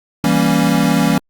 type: chord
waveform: square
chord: E diminished seventh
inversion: none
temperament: equal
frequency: 164.81 / 196 / 233.1 / 277.2 Hz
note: E3 / G3 / Bb3 / Db4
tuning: 0 / 0 / 0 / 0 cents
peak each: -18 dBFS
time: 0.24-1.18 s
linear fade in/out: 2 ms
effects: Opus 48 kbps